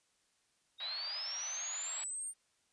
sine linear sweep, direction up, 3725 to 8870 Hz, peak -38 dBFS, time 0.78-2.34 s, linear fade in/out 50 ms
white band-pass noise, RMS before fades -49 dBFS, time 0.8-2.04 s, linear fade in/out 2 ms, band 580 to 4600 Hz, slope 96 dB/octave
effects white hiss -75 dBFS RMS until 2.72 s + resampled to 22050 Hz

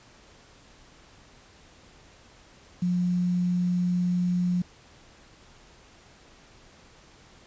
sine tone with quantisation, 178.2 Hz, F3, 35 cents sharp, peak -22 dBFS, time 2.82-4.62 s, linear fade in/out 5 ms, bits 8, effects pink hiss -54 dBFS RMS until 7.46 s + resampled to 16000 Hz

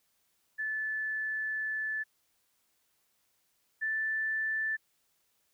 sine tone pair in turn, 1742 / 1760.2 Hz, A6 / A6, -18 / 0 cents, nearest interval unison, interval 18 cents, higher second, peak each -31 / -29 dBFS, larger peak second, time 0.58-2.04 / 3.81-4.77 s, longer first, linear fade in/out 20 ms, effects white hiss -74 dBFS RMS until 5.53 s

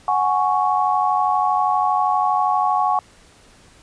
sine chord, F# suspended second, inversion none, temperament just, 740 / 832.5 / 1110 Hz, F#5 / G#5 / C#6, 0 / +4 / +2 cents, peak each -20 dBFS, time 0.08-2.99 s, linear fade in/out 2 ms, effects pink hiss -50 dBFS RMS until 3.82 s + resampled to 22050 Hz

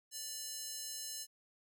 square tone with high-pass filter, 587.3 Hz, D5, in tune, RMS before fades -44 dBFS, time 0.11-1.27 s, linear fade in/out 50 ms, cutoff 5700 Hz, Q 1.3, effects none

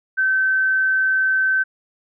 sine tone, 1539 Hz, G6, 32 cents flat, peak -15 dBFS, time 0.17-1.64 s, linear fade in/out 20 ms, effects none

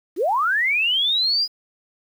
sine linear sweep, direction up, 285.7 to 4979 Hz, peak -17 dBFS, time 0.16-1.48 s, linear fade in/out 50 ms, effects 8-bit

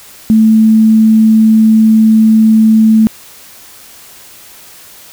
sine tone, 220 Hz, A3, in tune, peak -3 dBFS, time 0.3-3.07 s, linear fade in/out 0 ms, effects white hiss -36 dBFS RMS until 5.12 s

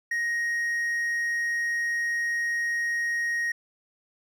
triangle tone, 1875 Hz, A#6, 10 cents sharp, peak -23 dBFS, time 0.11-3.52 s, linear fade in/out 5 ms, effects none

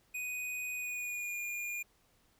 square tone with pitch glide, 2490 to 2422 Hz, D#7 to D#7, +1 to -47 cents, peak -37 dBFS, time 0.14-1.83 s, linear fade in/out 10 ms, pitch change -48 cents, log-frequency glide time 0.74-1.39 s, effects pink hiss -70 dBFS RMS until 2.39 s

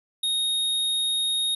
square tone, 3729 Hz, A#7, in tune, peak -23 dBFS, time 0.23-1.55 s, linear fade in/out 5 ms, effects resampled to 32000 Hz

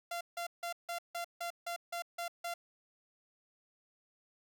sawtooth tone bursts, 689 Hz, F5, 24 cents flat, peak -33 dBFS, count 10, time 0.11-2.54 s, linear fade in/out 5 ms, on 99 ms, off 160 ms, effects none

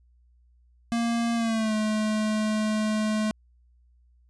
square tone with pitch glide, 233.1 to 215 Hz, A#3 to A3, 0 to -40 cents, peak -24 dBFS, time 0.92-3.31 s, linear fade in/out 0 ms, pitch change -140 cents, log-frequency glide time 1.35-1.74 s, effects added 60 Hz sine -57 dBFS peak until 4.29 s + resampled to 22050 Hz

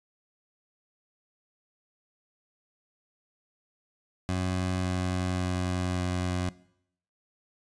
20% pulse tone with pitch steps, 91.9 / 91.37 / 90.84 / 90.32 Hz, F#2 / F#2 / F#2 / F#2, -11 / -21 / -31 / -41 cents, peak -22 dBFS, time 4.29-6.49 s, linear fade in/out 0 ms, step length 550 ms, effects noise-tail reverb RT60 0.7 s tail -20 dB re dry + resampled to 22050 Hz

